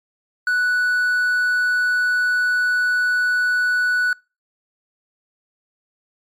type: tone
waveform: triangle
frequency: 1480 Hz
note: F#6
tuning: in tune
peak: -14 dBFS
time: 0.47-4.13 s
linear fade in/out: 2 ms
effects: noise-tail reverb RT60 0.3 s tail -26 dB re dry + MP3 96 kbps